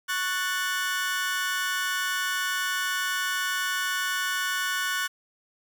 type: chord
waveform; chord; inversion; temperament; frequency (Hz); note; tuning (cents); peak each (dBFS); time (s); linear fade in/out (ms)
sawtooth; F# minor; second; just; 1110 / 1480 / 1776; C#6 / F#6 / A6; +2 / 0 / +16; -29 / -24 / -29; 0.08-5.08; 20
effects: 9-bit